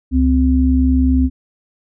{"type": "tone pair together", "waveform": "sine", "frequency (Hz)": [69.04, 258.4], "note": ["C#2", "C4"], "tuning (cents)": [-6, -21], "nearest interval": "octave + major seventh", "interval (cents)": 2285, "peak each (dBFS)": -13, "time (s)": [0.11, 1.3], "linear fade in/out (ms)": 50, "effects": []}